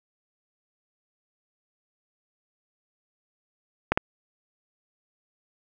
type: clicks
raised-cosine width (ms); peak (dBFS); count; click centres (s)
0.5; -5; 2; 3.92 / 3.975
effects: none